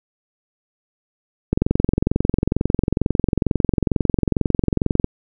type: click train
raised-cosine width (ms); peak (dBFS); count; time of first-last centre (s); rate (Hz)
3; -3; 79; 1.53-5.044; 22.2
effects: none